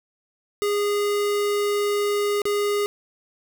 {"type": "tone with dropouts", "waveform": "square", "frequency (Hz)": 410.6, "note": "G#4", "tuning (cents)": -20, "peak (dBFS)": -21, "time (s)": [0.62, 2.86], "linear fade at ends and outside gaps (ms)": 0, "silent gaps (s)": [2.418, 2.454], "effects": []}